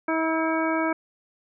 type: harmonic tone with a mistuned harmonic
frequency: 321.7 Hz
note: E4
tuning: 42 cents flat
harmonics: 1 / 2 / 3 / 4 / 5 / 7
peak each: -25 / -28 / -30 / -31 / -32 / -33 dBFS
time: 0.08-0.93 s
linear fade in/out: 5 ms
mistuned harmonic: 4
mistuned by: +18 cents
effects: none